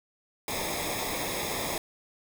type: noise with comb filter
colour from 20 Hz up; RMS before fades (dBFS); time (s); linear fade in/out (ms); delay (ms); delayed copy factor
pink; -32; 0.48-1.78; 2; 0.68; -0.75
effects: none